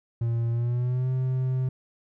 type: tone with pitch glide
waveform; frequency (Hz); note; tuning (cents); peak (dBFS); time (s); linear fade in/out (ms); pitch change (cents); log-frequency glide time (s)
triangle; 116.54 to 129.31; A#2 to C3; 0 to -20; -21; 0.21-1.69; 5; +180; 0.51-1.09
effects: none